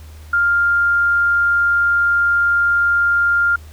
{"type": "tone", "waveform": "sine", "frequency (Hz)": 1400, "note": "F6", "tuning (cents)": 4, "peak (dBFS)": -12, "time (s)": [0.33, 3.56], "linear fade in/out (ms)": 5, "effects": ["added 77 Hz sine -35 dBFS peak until 3.72 s", "pink hiss -47 dBFS RMS until 3.72 s"]}